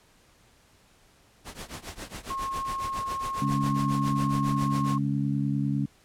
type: noise with tremolo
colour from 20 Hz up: pink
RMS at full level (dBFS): -36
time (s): 1.44-5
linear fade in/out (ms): 50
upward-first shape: triangle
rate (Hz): 7.3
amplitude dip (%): 95
type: tone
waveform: sine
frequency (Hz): 1079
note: C#6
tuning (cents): -47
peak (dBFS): -29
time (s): 2.3-4.98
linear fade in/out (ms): 5
type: harmonic tone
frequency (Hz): 70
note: C#2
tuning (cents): +18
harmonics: 2 / 3 / 4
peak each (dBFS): -27 / -29 / -30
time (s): 3.41-5.86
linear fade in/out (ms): 10
effects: pink hiss -60 dBFS RMS until 6.04 s + low-pass 11000 Hz 12 dB/octave